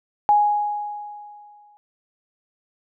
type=tone with exponential decay; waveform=sine; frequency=830.6 Hz; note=G#5; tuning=in tune; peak=-11 dBFS; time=0.29-1.77 s; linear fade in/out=0 ms; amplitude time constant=320 ms; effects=none